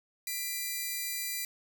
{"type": "tone pair together", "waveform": "5% pulse", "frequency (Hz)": [1992.1, 2369], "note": ["B6", "D7"], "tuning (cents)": [14, 14], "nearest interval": "minor third", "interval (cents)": 300, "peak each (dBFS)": -26, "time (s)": [0.27, 1.45], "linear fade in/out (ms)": 2, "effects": []}